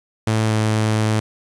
sawtooth tone with pitch glide, 110 to 108.8 Hz, A2 to A2, 0 to -19 cents, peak -12 dBFS, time 0.27-1.2 s, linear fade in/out 5 ms, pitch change -19 cents, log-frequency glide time 0.47-0.53 s, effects resampled to 24000 Hz + 7-bit

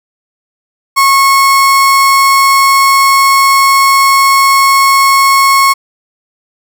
35% pulse tone, 1094 Hz, C#6, 23 cents flat, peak -3 dBFS, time 0.96-5.74 s, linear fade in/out 20 ms, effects none

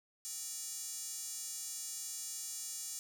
square tone with high-pass filter, 261.6 Hz, C4, in tune, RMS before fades -43 dBFS, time 0.25-2.99 s, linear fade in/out 0 ms, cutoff 6900 Hz, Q 2.4, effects 10-bit

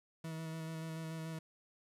40% pulse tone with vibrato, 161.2 Hz, E3, 38 cents flat, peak -40 dBFS, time 0.24-1.39 s, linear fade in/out 5 ms, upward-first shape square, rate 6.9 Hz, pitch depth 14 cents each way, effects resampled to 32000 Hz + 11-bit

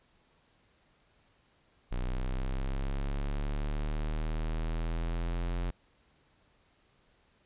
square linear sweep, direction up, 30.68 to 43.98 Hz, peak -31 dBFS, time 1.91-5.71 s, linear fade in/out 10 ms, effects pink hiss -68 dBFS RMS until 7.45 s + resampled to 8000 Hz

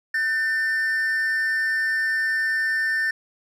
triangle tone pair together, 1514.2 / 1795 Hz, F#6 / A6, +40 / +34 cents, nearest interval minor third, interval 294 cents, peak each -28 / -19 dBFS, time 0.14-3.11 s, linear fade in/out 5 ms, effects none

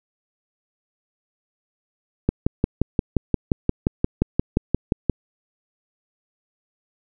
click train, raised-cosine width 3 ms, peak -4 dBFS, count 17, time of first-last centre 2.29-5.097 s, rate 5.7 Hz, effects none

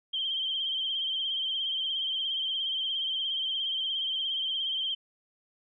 sine tone with vibrato, 3148 Hz, G7, 7 cents sharp, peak -28 dBFS, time 0.13-4.95 s, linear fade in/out 10 ms, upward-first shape sine, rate 17 Hz, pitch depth 52 cents each way, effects none

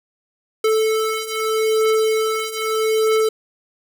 square beating tone pair, 438.1 / 438.9 Hz, A4 / A4, -7 / -4 cents, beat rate 0.8 Hz, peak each -22 / -19 dBFS, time 0.64-3.29 s, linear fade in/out 5 ms, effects none

